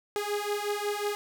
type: beating tone pair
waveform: sawtooth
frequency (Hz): 410 / 415.5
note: G#4 / G#4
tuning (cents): -22 / +1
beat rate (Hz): 5.5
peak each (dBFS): -28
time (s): 0.16-1.15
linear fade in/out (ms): 0
effects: none